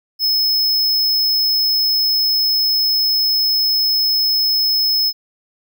square tone, 5190 Hz, E8, 28 cents flat, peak -14 dBFS, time 0.19-5.13 s, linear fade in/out 50 ms, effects none

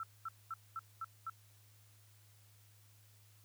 sine tone bursts, 1332 Hz, E6, 18 cents sharp, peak -39 dBFS, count 6, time 0-1.298 s, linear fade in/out 2 ms, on 33 ms, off 220 ms, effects added 104 Hz sine -63 dBFS peak until 3.44 s + white hiss -68 dBFS RMS until 3.44 s

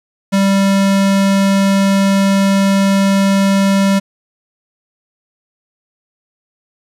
square tone, 196 Hz, G3, in tune, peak -10 dBFS, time 0.32-4 s, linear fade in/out 20 ms, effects low-pass 11000 Hz 12 dB/octave + 7-bit

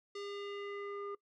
square tone with low-pass filter sweep, 404.2 Hz, G#4, 47 cents flat, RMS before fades -43 dBFS, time 0.15-1.15 s, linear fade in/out 5 ms, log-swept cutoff 5000 to 1200 Hz, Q 2, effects noise-tail reverb RT60 0.1 s tail -20 dB re dry

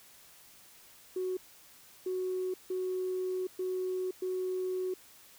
sine tone bursts at uneven times, 370 Hz, F#4, in tune, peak -30 dBFS, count 5, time 1.16-1.37 / 2.06-2.54 / 2.7-3.47 / 3.59-4.11 / 4.22-4.94 s, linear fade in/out 5 ms, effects tanh soft clip ceiling -26 dBFS + white hiss -57 dBFS RMS until 5.38 s

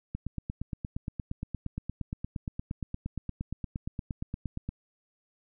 click train, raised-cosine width 5 ms, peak -21 dBFS, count 40, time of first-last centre 0.15-4.69 s, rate 8.59 Hz, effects none

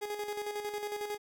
30% pulse tone with tremolo, 415.3 Hz, G#4, in tune, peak -31 dBFS, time 0.01-1.18 s, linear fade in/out 20 ms, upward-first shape square, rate 11 Hz, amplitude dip 50%, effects none

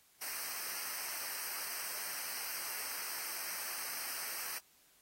white noise with comb filter, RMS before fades -41 dBFS, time 0.21-4.59 s, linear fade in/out 10 ms, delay 0.28 ms, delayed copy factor -0.9, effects white hiss -67 dBFS RMS until 5.01 s + AAC 48 kbps

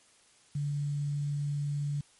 sine tone with quantisation, 144.7 Hz, D3, 25 cents flat, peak -29 dBFS, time 0.55-2.01 s, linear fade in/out 5 ms, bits 9, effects white hiss -62 dBFS RMS until 2.19 s + MP3 48 kbps

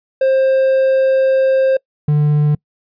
triangle tone pair in turn, 530 / 148.73 Hz, C5 / D3, +22 / +22 cents, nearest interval octave + minor seventh, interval 2200 cents, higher first, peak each -8 dBFS, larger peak neither, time 0.21-1.77 / 2.08-2.55 s, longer first, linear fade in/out 5 ms, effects noise-tail reverb RT60 0.1 s tail -26 dB re dry + resampled to 11025 Hz

